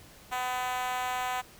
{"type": "tone with high-pass filter", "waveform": "5% pulse", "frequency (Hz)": 251.7, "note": "B3", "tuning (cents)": 33, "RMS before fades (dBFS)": -32, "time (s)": [0.31, 1.42], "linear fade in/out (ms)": 20, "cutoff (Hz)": 810, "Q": 4.6, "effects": ["pink hiss -53 dBFS RMS until 1.59 s"]}